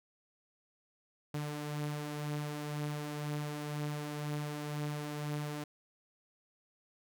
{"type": "beating tone pair", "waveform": "sawtooth", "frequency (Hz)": [146.83, 148.83], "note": ["D3", "D3"], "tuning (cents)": [0, 23], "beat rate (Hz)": 2, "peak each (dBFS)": [-40, -33], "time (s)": [1.34, 5.64], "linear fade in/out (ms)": 5, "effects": []}